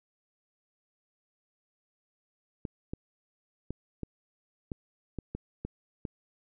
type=clicks; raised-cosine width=3 ms; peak=-22 dBFS; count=9; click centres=2.652 / 2.935 / 3.706 / 4.033 / 4.718 / 5.187 / 5.35 / 5.65 / 6.052 s; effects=none